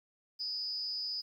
sine tone with amplitude modulation, 4978 Hz, D#8, in tune, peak -31 dBFS, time 0.39-1.22 s, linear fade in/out 20 ms, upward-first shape sine, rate 286 Hz, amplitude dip 75%, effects 11-bit

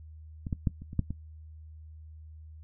clicks, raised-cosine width 5 ms, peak -23 / -18 / -13 / -30 / -28 / -13 / -22 dBFS, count 7, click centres 0.468 / 0.528 / 0.672 / 0.82 / 0.931 / 0.993 / 1.106 s, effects noise-tail reverb RT60 0.1 s tail -18 dB re dry + added 78 Hz sine -45 dBFS peak until 2.63 s

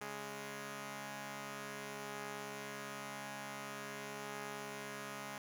5% pulse tone pair together, 138.62 / 207.7 Hz, C#3 / G#3, 0 / 0 cents, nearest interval perfect fifth, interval 700 cents, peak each -37 / -34 dBFS, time 0.01-5.38 s, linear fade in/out 2 ms, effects none

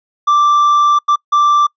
triangle tone bursts at uneven times, 1174.7 Hz, D6, in tune, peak -6 dBFS, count 3, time 0.27-0.99 / 1.08-1.16 / 1.32-1.67 s, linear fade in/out 10 ms, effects noise-tail reverb RT60 0.1 s tail -26 dB re dry + resampled to 16000 Hz

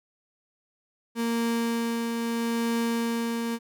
35% pulse tone with tremolo, 231.9 Hz, A#3, 9 cents flat, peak -22 dBFS, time 1.15-3.59 s, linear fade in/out 50 ms, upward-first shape triangle, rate 0.77 Hz, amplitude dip 35%, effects none

